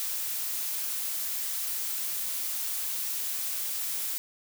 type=noise; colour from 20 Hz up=blue; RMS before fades=-32 dBFS; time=0-4.18 s; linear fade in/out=0 ms; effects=none